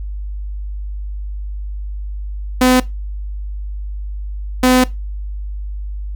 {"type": "tone bursts at uneven times", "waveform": "sawtooth", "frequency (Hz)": 253.9, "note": "B3", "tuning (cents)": 48, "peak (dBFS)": -5, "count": 2, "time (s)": [[2.61, 2.8], [4.63, 4.84]], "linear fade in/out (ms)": 5, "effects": ["noise-tail reverb RT60 0.2 s tail -18 dB re dry", "added 50 Hz sine -22 dBFS peak until 6.15 s"]}